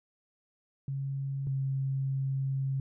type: tone pair in turn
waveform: sine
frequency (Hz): 137 / 135.11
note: C#3 / C#3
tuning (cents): -20 / -44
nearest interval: unison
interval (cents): 24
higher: first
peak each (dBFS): -31 / -28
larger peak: second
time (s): 0.88-1.47 / 1.47-2.8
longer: second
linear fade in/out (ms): 2
effects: none